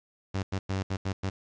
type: tone bursts at uneven times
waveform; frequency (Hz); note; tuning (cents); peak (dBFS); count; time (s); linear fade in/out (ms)
sawtooth; 96; G2; -36; -24; 6; 0.34-0.43 / 0.52-0.59 / 0.69-0.83 / 0.9-0.97 / 1.05-1.13 / 1.23-1.3; 10
effects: resampled to 16000 Hz + 9-bit